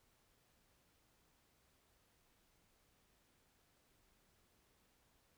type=silence; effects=pink hiss -75 dBFS RMS until 5.37 s